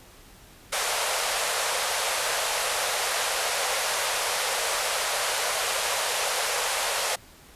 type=band-pass noise; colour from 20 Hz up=pink; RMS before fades=-27 dBFS; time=0.72-7.16 s; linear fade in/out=10 ms; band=480 to 12000 Hz; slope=48 dB/octave; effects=pink hiss -51 dBFS RMS until 7.55 s + resampled to 32000 Hz